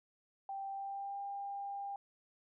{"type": "tone with pitch glide", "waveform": "sine", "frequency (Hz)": [784, 799.1], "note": ["G5", "G5"], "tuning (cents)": [0, 33], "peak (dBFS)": -39, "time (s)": [0.49, 1.96], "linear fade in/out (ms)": 2, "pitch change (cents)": 33, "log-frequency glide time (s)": [0.7, 1.19], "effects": []}